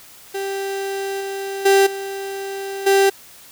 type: tone with level steps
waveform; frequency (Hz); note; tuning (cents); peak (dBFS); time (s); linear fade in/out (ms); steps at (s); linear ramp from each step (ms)
35% pulse; 392; G4; 0; -21 / -23 / -9 / -24 / -10; 0.34-3.1; 10; 1.2 / 1.65 / 1.86 / 2.86; 10
effects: white hiss -44 dBFS RMS until 3.51 s